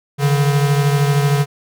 square beating tone pair, 141.5 / 154.5 Hz, C#3 / D#3, +36 / -12 cents, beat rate 13 Hz, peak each -14 / -21 dBFS, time 0.18-1.46 s, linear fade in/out 50 ms, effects none

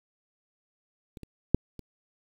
clicks, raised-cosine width 3 ms, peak -30 / -29 / -6 / -28 dBFS, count 4, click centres 1.172 / 1.233 / 1.546 / 1.793 s, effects 8-bit

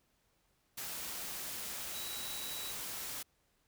sine tone in noise, 3900 Hz, B7, 23 cents flat, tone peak -45 dBFS, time 1.94-2.72 s, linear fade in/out 10 ms, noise white, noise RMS -42 dBFS, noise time 0.77-3.23 s, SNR -6 dB, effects pink hiss -75 dBFS RMS until 3.67 s

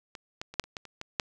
clicks, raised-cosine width 0.2 ms, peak -24 / -18 / -26 / -7 / -30 / -19 / -29 / -20 / -9 dBFS, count 9, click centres 0.152 / 0.415 / 0.54 / 0.597 / 0.64 / 0.768 / 0.853 / 1.014 / 1.198 s, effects none

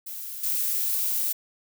violet noise with level steps, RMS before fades -36 / -26 dBFS, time 0.06-1.33 s, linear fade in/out 10 ms, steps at 0.43 s, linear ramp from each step 5 ms, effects none

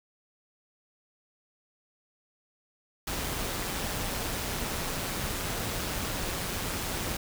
pink noise with amplitude modulation, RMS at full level -31 dBFS, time 3.07-7.17 s, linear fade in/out 5 ms, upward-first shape sine, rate 183 Hz, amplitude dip 40%, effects none

